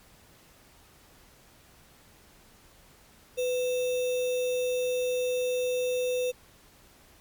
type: tone with sample-and-hold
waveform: sine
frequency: 499.9 Hz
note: B4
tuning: 21 cents sharp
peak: -25 dBFS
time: 3.37-6.32 s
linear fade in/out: 20 ms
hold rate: 3150 Hz
effects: pink hiss -57 dBFS RMS until 7.2 s + MP3 96 kbps